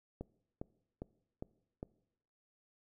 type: click train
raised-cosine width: 2 ms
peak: -28 dBFS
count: 5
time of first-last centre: 0.21-1.829 s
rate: 2.47 Hz
effects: noise-tail reverb RT60 0.8 s tail -22 dB re dry